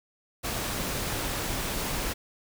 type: noise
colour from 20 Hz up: pink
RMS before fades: -31 dBFS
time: 0.43-2.14 s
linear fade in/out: 20 ms
effects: none